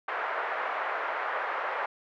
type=band-pass noise; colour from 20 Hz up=white; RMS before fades=-32 dBFS; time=0.08-1.86 s; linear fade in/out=5 ms; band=520 to 1700 Hz; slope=24 dB/octave; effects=none